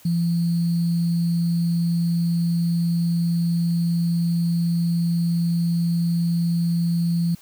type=tone with sample-and-hold; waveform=sine; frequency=170 Hz; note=F3; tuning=46 cents flat; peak=-18 dBFS; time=0.05-7.35 s; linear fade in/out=5 ms; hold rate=4410 Hz; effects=white hiss -51 dBFS RMS until 7.41 s